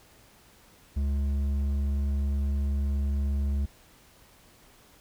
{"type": "tone with hard clipping", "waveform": "sine", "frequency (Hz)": 70.3, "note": "C#2", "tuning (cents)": 25, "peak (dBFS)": -26, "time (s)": [0.96, 3.66], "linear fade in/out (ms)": 10, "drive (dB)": 6, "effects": ["pink hiss -57 dBFS RMS until 5 s"]}